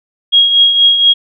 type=tone with tremolo; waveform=sine; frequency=3284 Hz; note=G#7; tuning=20 cents flat; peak=-3 dBFS; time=0.32-1.14 s; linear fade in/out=20 ms; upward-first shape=triangle; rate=4.2 Hz; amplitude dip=60%; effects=none